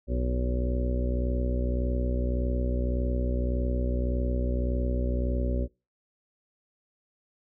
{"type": "harmonic tone with a mistuned harmonic", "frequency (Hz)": 61.74, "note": "B1", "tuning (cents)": 0, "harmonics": [1, 2, 3, 4, 5, 6, 7, 8, 9], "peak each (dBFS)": [-26, -36, -40, -34, -44, -37, -44, -42, -37], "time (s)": [0.07, 5.68], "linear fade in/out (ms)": 50, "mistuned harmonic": 9, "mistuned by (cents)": 18, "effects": ["noise-tail reverb RT60 0.3 s tail -25 dB re dry"]}